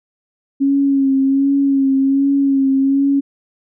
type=tone with vibrato; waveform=sine; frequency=273.7 Hz; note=C#4; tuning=22 cents flat; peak=-11 dBFS; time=0.6-3.21 s; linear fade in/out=20 ms; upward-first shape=sine; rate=1.3 Hz; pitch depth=31 cents each way; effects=none